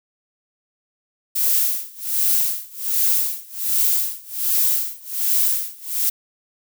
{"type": "noise with tremolo", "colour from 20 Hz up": "violet", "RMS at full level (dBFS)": -17, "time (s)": [1.35, 6.1], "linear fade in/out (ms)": 10, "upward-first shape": "sine", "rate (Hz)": 1.3, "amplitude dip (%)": 95, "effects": []}